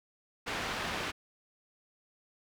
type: low-pass noise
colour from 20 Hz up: white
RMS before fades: -36 dBFS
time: 0.46-1.12 s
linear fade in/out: 20 ms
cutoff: 2600 Hz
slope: 12 dB/octave
effects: none